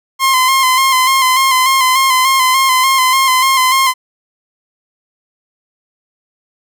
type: tone with vibrato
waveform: sawtooth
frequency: 1046.5 Hz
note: C6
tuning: in tune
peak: -5 dBFS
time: 0.19-3.94 s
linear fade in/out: 50 ms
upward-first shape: square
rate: 3.4 Hz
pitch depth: 35 cents each way
effects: none